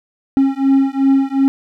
triangle beating tone pair, 270 / 272.7 Hz, C#4 / C#4, -45 / -28 cents, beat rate 2.7 Hz, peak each -12 dBFS, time 0.37-1.48 s, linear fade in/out 0 ms, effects none

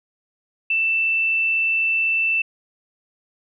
sine tone, 2662 Hz, E7, 16 cents sharp, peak -17 dBFS, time 0.7-2.42 s, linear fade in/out 5 ms, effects none

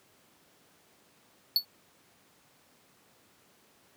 square tone with exponential decay, 4435 Hz, C#8, in tune, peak -18 dBFS, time 1.56-1.65 s, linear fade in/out 1 ms, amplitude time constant 18 ms, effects pink hiss -63 dBFS RMS until 3.96 s + high-pass 150 Hz 12 dB/octave

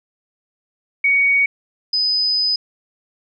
sine tone pair in turn, 2241 / 5008 Hz, C#7 / D#8, +18 / +10 cents, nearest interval octave + major second, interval 1392 cents, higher second, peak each -12 / -15 dBFS, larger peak first, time 1.04-1.46 / 1.93-2.56 s, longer second, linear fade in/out 5 ms, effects none

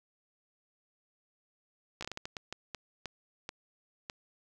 slowing click train, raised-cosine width 0.2 ms, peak -21 dBFS, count 13, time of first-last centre 2.01-4.099 s, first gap 15 ms, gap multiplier 1.4, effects none

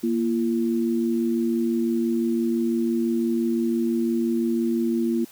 sine tone pair together, 234.5 / 340.4 Hz, A#3 / F4, +11 / -44 cents, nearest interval tritone, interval 645 cents, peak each -22 / -24 dBFS, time 0.03-5.25 s, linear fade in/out 10 ms, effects white hiss -49 dBFS RMS until 5.31 s

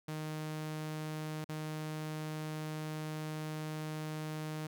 sawtooth tone with dropouts, 154.9 Hz, D#3, 7 cents flat, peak -34 dBFS, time 0.08-4.67 s, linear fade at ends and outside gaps 5 ms, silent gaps 1.444-1.49 s, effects none

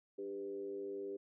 sine tone with frequency modulation, 396.7 Hz, G4, 21 cents sharp, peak -40 dBFS, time 0.18-1.17 s, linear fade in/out 10 ms, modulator 99.3 Hz, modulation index 0.7, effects none

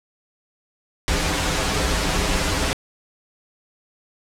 pink noise with comb filter, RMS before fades -21 dBFS, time 1.08-2.73 s, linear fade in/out 0 ms, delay 8.6 ms, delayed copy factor -0.95, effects low-pass 8000 Hz 12 dB/octave

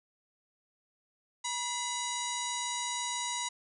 harmonic tone with a mistuned harmonic, 966 Hz, B5, 39 cents flat, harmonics 1 / 2 / 3 / 4 / 5 / 6 / 7 / 8 / 9 / 10, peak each -37 / -42 / -45 / -39 / -47 / -44 / -39 / -47 / -47 / -48 dBFS, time 1.44-3.49 s, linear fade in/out 10 ms, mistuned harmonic 2, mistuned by +81 cents, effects none

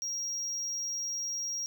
triangle tone, 5630 Hz, F8, 13 cents sharp, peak -31 dBFS, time 0.02-1.66 s, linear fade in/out 0 ms, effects none

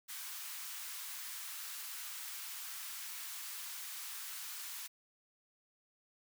white high-pass noise, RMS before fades -45 dBFS, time 0.08-4.88 s, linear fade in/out 20 ms, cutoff 990 Hz, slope 24 dB/octave, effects none

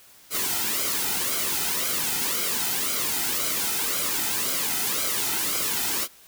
white noise with flanger, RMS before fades -26 dBFS, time 0.3-6.08 s, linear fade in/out 50 ms, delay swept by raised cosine 1.1 to 1.81 ms, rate 1.9 Hz, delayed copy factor -0.65, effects white hiss -52 dBFS RMS until 6.27 s

